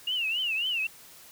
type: tone with vibrato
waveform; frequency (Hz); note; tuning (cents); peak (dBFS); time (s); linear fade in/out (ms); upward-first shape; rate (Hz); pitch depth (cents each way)
sine; 2800; F7; +4; -26; 0.07-0.87; 5; triangle; 3.7; 190
effects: white hiss -51 dBFS RMS until 1.31 s